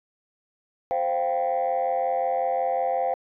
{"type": "chord", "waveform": "sine", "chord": "C suspended fourth", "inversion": "none", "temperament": "equal", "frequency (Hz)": [523.3, 698.5, 784], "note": ["C5", "F5", "G5"], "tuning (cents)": [0, 0, 0], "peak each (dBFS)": -25, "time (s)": [0.91, 3.14], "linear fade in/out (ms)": 0, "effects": ["tanh soft clip ceiling -17 dBFS"]}